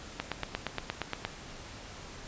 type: click train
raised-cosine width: 0.3 ms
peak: -15 dBFS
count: 10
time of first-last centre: 0.2-1.25 s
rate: 8.57 Hz
effects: pink hiss -46 dBFS RMS until 2.27 s + resampled to 16000 Hz